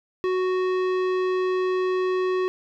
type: tone with tanh clipping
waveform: sine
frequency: 370 Hz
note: F#4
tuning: in tune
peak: -23 dBFS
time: 0.24-2.48 s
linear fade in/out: 0 ms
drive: 16 dB
effects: none